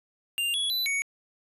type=tone with pitch steps; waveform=square; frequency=2794 / 3368 / 3989 / 2233 Hz; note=F7 / G#7 / B7 / C#7; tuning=0 / +24 / +17 / +12 cents; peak=-26 dBFS; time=0.38-1.02 s; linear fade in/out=0 ms; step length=160 ms; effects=resampled to 32000 Hz + 11-bit